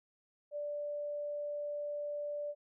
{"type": "tone", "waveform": "sine", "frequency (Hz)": 586, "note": "D5", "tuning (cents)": -4, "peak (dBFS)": -36, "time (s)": [0.51, 2.55], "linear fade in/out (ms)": 50, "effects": []}